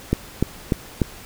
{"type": "click train", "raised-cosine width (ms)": 3, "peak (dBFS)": -4, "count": 4, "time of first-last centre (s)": [0.13, 1.018], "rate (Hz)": 3.38, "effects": ["pink hiss -41 dBFS RMS until 1.25 s"]}